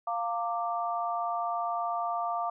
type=chord; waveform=sine; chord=Bb major; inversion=second; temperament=equal with one note detuned; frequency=698.5 / 914.2 / 1174.7 Hz; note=F5 / Bb5 / D6; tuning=0 / -34 / 0 cents; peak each=-31 / -36 / -33 dBFS; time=0.07-2.5 s; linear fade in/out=5 ms; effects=none